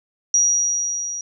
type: tone with level ramp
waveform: sine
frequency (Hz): 5760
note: F#8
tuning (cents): -47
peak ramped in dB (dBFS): -12 to -26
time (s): 0.34-1.21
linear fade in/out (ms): 2
effects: none